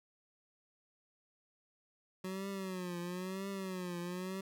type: tone with vibrato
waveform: 25% pulse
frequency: 185 Hz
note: F#3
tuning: in tune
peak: -35 dBFS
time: 2.24-4.41 s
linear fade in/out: 5 ms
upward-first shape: triangle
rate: 1 Hz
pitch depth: 120 cents each way
effects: none